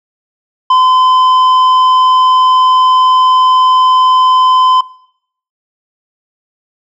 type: tone with tanh clipping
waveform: sine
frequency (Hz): 1023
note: C6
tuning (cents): -39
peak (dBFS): -6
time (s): 0.7-4.81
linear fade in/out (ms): 5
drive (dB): 7
effects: noise-tail reverb RT60 0.7 s tail -22 dB re dry